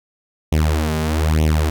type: tone with flanger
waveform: sawtooth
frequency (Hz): 77.78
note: D#2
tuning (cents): 0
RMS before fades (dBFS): -17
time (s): 0.52-1.7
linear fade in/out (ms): 5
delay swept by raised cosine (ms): 0.32 to 4.92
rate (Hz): 1.1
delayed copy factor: +1
effects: none